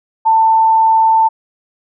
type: tone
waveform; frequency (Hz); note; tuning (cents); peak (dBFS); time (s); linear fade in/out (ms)
sine; 891; A5; +22; -7; 0.25-1.29; 20
effects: none